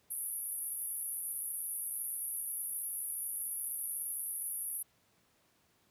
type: band-pass noise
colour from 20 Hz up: white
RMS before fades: -39 dBFS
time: 0.1-4.83 s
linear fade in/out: 10 ms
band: 10000 to 12000 Hz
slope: 96 dB/octave
effects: pink hiss -71 dBFS RMS until 5.9 s + high-pass 80 Hz 12 dB/octave